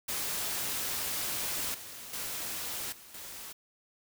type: noise with level steps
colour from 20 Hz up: white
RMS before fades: -34 / -45 / -37 / -52 / -44 dBFS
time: 0.08-3.53 s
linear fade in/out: 10 ms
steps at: 1.74 / 2.13 / 2.92 / 3.14 s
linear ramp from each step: 5 ms
effects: none